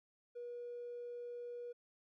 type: tone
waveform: triangle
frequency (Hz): 481.9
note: B4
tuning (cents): -43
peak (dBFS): -40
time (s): 0.35-1.73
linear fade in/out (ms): 20
effects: tanh soft clip ceiling -41 dBFS